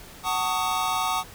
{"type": "chord", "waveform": "square", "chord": "D# half-diminished seventh", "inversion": "first", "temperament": "just", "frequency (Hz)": [746.7, 896, 1120.1, 1244.5], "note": ["F#5", "A5", "C#6", "D#6"], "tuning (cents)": [16, 31, 18, 0], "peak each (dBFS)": -30, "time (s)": [0.23, 1.24], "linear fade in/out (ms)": 50, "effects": ["pink hiss -45 dBFS RMS until 1.34 s"]}